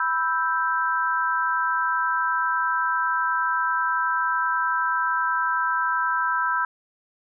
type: chord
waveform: sine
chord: E minor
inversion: second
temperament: equal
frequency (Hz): 987.8 / 1318.5 / 1568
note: B5 / E6 / G6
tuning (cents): 0 / 0 / 0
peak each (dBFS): -25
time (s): 0-6.65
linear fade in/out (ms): 2
effects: none